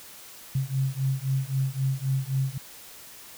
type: beating tone pair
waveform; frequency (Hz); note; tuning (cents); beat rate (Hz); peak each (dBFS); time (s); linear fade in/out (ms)
sine; 132.1 / 135.9; C3 / C#3; +17 / -34; 3.8; -27; 0.55-2.58; 5
effects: white hiss -46 dBFS RMS until 3.37 s